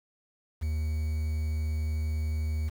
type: tone with quantisation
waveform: triangle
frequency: 77.78 Hz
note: D#2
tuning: in tune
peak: -25 dBFS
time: 0.61-2.7 s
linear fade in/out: 20 ms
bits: 8
effects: none